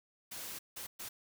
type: noise bursts at uneven times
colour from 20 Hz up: white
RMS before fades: -44 dBFS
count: 3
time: 0.31-0.59 / 0.76-0.87 / 0.99-1.09 s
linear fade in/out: 10 ms
effects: none